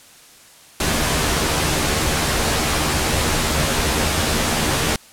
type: noise with comb filter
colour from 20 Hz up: pink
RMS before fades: -19 dBFS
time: 0.8-4.96 s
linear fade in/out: 2 ms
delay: 13 ms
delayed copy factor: +0.65
effects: white hiss -46 dBFS RMS until 5.12 s + low-pass 11000 Hz 12 dB/octave